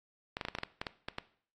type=clicks; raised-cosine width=0.3 ms; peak=-19 dBFS; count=11; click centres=0.369 / 0.412 / 0.451 / 0.485 / 0.551 / 0.586 / 0.634 / 0.815 / 0.868 / 1.085 / 1.184 s; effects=noise-tail reverb RT60 0.5 s tail -18 dB re dry + AAC 32 kbps